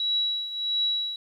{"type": "tone with tremolo", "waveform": "sine", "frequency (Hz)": 3900, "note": "B7", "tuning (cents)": -23, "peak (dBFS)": -21, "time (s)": [0, 1.16], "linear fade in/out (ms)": 2, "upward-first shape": "triangle", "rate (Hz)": 1.5, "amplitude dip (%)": 75, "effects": ["10-bit"]}